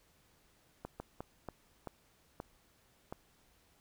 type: slowing click train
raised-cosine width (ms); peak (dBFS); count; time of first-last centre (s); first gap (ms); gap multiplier
1; -27; 7; 0.85-3.125; 150; 1.37
effects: pink hiss -69 dBFS RMS until 3.8 s